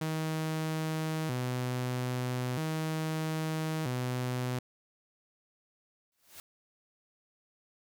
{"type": "tone with vibrato", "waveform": "sawtooth", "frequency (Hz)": 140.8, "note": "C#3", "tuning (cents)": 27, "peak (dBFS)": -27, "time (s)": [0.01, 4.59], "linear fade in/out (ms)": 5, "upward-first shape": "square", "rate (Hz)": 0.39, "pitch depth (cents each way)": 200}
{"type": "noise with exponential growth", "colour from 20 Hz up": "white", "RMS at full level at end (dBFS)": -45, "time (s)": [6.12, 6.4], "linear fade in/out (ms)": 1, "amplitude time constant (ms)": 60}
{"effects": []}